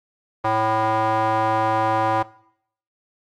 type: tone with band-pass filter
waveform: square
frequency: 110 Hz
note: A2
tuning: in tune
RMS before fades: -20 dBFS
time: 0.44-2.23 s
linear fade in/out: 10 ms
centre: 900 Hz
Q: 2.9
effects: noise-tail reverb RT60 0.7 s tail -21 dB re dry + Opus 24 kbps